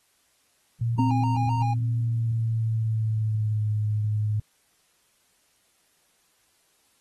sine tone with pitch glide, 116.54 to 106.25 Hz, A#2 to G#2, 0 to +40 cents, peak -22 dBFS, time 0.81-4.4 s, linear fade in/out 5 ms, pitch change -160 cents, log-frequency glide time 1.97-3.7 s
triangle tone with vibrato, 869 Hz, A5, 22 cents flat, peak -25 dBFS, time 0.98-1.74 s, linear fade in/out 10 ms, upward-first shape square, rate 3.9 Hz, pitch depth 110 cents each way
sine tone with exponential decay, 260 Hz, C4, 11 cents flat, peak -21 dBFS, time 0.99-2.7 s, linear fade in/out 0 ms, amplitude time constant 370 ms
effects white hiss -66 dBFS RMS until 7 s + AAC 32 kbps

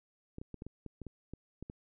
clicks, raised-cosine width 3 ms, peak -30 dBFS, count 11, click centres 0.384 / 0.415 / 0.543 / 0.621 / 0.666 / 0.863 / 1.017 / 1.067 / 1.336 / 1.626 / 1.699 s, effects none

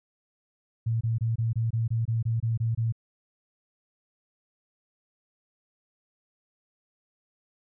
sine tone bursts, 114.1 Hz, A#2, 37 cents flat, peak -23 dBFS, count 12, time 0.86-2.924 s, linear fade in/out 10 ms, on 150 ms, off 24 ms, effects none

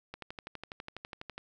click train, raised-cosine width 0.3 ms, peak -25 dBFS, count 16, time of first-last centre 0.14-1.38 s, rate 12.1 Hz, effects none

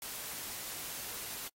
white noise, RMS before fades -42 dBFS, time 0.02-1.48 s, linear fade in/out 2 ms, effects noise-tail reverb RT60 0.1 s tail -26 dB re dry + AAC 48 kbps

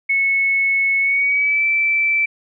sine tone with pitch glide, 2200 to 2327 Hz, C#7 to D7, -14 to -17 cents, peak -14 dBFS, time 0.09-2.26 s, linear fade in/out 10 ms, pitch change +97 cents, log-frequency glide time 1-1.65 s, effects none

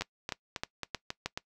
two click trains, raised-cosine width 0.2 ms, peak -17 / -15 dBFS, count 6 / 5, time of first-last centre 0.02-1.375 / 0.01-1.26 s, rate 3.69 / 3.2 Hz, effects noise-tail reverb RT60 0.1 s tail -21 dB re dry

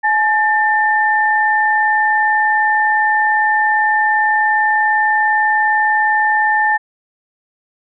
sine tone pair together, 851 / 1791.3 Hz, G#5 / A6, +42 / +31 cents, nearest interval octave + minor second, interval 1289 cents, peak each -14 dBFS, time 0.03-6.78 s, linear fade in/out 20 ms, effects none

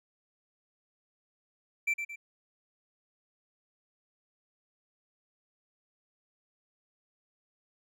triangle tone with echo, 2341 Hz, D7, 6 cents flat, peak -24 dBFS, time 1.87-1.94 s, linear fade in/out 10 ms, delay 110 ms, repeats 2, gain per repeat -7 dB, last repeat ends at 2.16 s, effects none

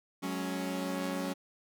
sawtooth chord, F# suspended second, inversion none, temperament equal with one note detuned, 185 / 211.4 / 277.2 Hz, F#3 / G#3 / C#4, 0 / +31 / 0 cents, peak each -33 / -37 / -32 dBFS, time 0.22-1.34 s, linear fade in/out 20 ms, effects none

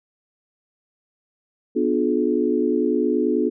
sine chord, B diminished seventh, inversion none, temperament just, 246.9 / 296.3 / 355.6 / 426.7 Hz, B3 / D4 / F4 / Ab4, 0 / +15 / +31 / +47 cents, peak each -23 dBFS, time 1.75-3.5 s, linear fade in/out 20 ms, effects none

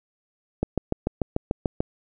click train, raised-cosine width 2 ms, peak -9 dBFS, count 9, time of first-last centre 0.63-1.805 s, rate 6.81 Hz, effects none

